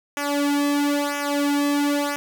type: tone with flanger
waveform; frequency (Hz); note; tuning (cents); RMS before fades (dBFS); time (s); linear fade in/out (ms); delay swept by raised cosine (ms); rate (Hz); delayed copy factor
sawtooth; 287.6; D4; -36; -22; 0.17-2.16; 0; 0.23 to 2.13; 1; -0.9
effects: none